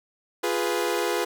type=chord; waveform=sawtooth; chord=F diminished; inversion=none; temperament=equal; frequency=349.2 / 415.3 / 493.9 Hz; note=F4 / Ab4 / Cb5; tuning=0 / 0 / 0 cents; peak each=-24 dBFS; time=0.43-1.25 s; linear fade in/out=10 ms; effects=none